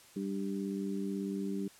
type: harmonic tone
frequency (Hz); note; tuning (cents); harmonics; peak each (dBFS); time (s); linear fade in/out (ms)
98.2; G2; +4; 2 / 3 / 4; -35 / -39 / -41; 0.16-1.68; 5
effects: white hiss -58 dBFS RMS until 1.79 s + low-pass 11000 Hz 12 dB/octave